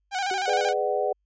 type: tone with vibrato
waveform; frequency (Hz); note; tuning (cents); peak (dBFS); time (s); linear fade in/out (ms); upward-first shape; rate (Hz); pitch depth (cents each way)
sawtooth; 768; G5; -36; -21; 0.11-0.74; 50; square; 13; 65
type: tone with exponential decay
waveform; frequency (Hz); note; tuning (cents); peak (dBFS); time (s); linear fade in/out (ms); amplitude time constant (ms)
sine; 380.4; F#4; +48; -28; 0.31-0.59; 2; 60
type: chord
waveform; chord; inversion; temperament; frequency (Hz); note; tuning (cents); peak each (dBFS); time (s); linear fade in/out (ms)
sine; G# half-diminished seventh; none; just; 415.3 / 498.4 / 598 / 747.5; G#4 / B4 / D5 / F#5; 0 / +16 / +31 / +17; -28; 0.47-1.13; 10
effects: added 50 Hz sine -70 dBFS peak until 1.25 s + resampled to 16000 Hz